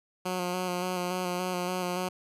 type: tone with vibrato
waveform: 10% pulse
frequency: 180.8 Hz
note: F#3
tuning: 40 cents flat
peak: -21 dBFS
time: 0.25-2.09 s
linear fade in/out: 10 ms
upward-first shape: square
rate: 3.5 Hz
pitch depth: 22 cents each way
effects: resampled to 32000 Hz